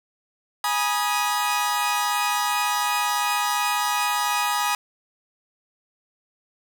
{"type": "chord", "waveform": "sawtooth", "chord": "G# minor", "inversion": "none", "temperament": "equal with one note detuned", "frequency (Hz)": [830.6, 968.6, 1244.5], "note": ["G#5", "B5", "D#6"], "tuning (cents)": [0, -34, 0], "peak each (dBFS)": -22, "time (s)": [0.64, 4.75], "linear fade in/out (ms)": 2, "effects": []}